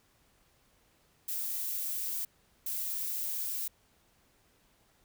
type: noise bursts at uneven times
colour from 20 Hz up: violet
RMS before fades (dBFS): -35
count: 2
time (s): 1.28-2.25 / 2.66-3.68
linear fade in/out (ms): 5
effects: pink hiss -68 dBFS RMS until 5.04 s